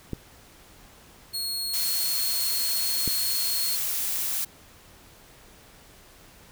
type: clicks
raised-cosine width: 3 ms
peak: -17 dBFS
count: 2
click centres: 0.133 / 3.077 s
type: tone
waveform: sawtooth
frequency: 4312 Hz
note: C#8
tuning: 49 cents flat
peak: -25 dBFS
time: 1.33-3.77 s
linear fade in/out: 20 ms
type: noise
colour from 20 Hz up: blue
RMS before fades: -28 dBFS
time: 1.73-4.45 s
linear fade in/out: 10 ms
effects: pink hiss -52 dBFS RMS until 6.51 s